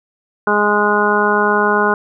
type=harmonic tone; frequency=207.7 Hz; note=G#3; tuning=in tune; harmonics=1 / 2 / 3 / 4 / 5 / 6 / 7; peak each=-21 / -17 / -23 / -20 / -18 / -22 / -17 dBFS; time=0.47-1.94 s; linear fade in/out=2 ms; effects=none